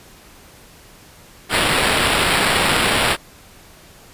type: noise with sample-and-hold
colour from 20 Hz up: violet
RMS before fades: -17 dBFS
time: 1.49-3.17 s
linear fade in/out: 50 ms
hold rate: 6300 Hz
effects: pink hiss -45 dBFS RMS until 4.13 s + resampled to 32000 Hz